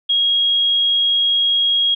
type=tone; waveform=sine; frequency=3285 Hz; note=G#7; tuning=20 cents flat; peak=-13 dBFS; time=0.09-1.95 s; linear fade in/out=10 ms; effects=none